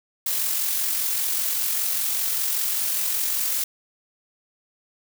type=noise with amplitude modulation; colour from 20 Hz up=blue; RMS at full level=-23 dBFS; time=0.26-3.64 s; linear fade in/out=5 ms; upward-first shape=sine; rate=45.1 Hz; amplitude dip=30%; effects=none